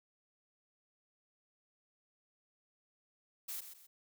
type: noise with echo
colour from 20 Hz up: blue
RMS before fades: -42 dBFS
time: 3.48-3.61 s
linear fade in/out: 10 ms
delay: 130 ms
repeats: 2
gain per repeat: -9 dB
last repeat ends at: 3.87 s
effects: none